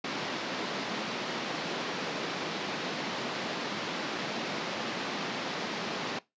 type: band-pass noise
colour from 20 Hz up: pink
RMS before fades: -35 dBFS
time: 0.04-6.19 s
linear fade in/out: 5 ms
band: 180 to 5000 Hz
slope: 24 dB/octave
effects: noise-tail reverb RT60 0.2 s tail -20 dB re dry + resampled to 16000 Hz